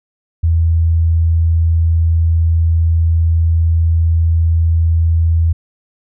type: tone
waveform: sine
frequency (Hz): 82.41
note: E2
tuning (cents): 0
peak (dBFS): -9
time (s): 0.43-5.53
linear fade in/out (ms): 10
effects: none